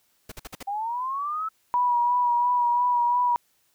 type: noise bursts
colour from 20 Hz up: pink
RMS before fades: -38 dBFS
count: 5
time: 0.29-0.63 s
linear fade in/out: 5 ms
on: 28 ms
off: 50 ms
type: linear sweep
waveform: sine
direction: up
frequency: 784 to 1318.5 Hz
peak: -26 dBFS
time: 0.67-1.49 s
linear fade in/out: 10 ms
type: tone with vibrato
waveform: sine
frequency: 970 Hz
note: B5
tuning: 31 cents flat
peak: -19 dBFS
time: 1.74-3.36 s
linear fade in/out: 0 ms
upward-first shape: sine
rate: 2.9 Hz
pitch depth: 27 cents each way
effects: white hiss -67 dBFS RMS until 3.74 s